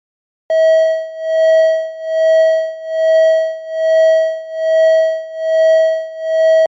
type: tone with tremolo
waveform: triangle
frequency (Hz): 643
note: E5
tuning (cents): -43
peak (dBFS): -4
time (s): 0.5-6.66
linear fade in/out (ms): 2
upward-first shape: sine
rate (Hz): 1.2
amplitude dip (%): 90
effects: MP3 32 kbps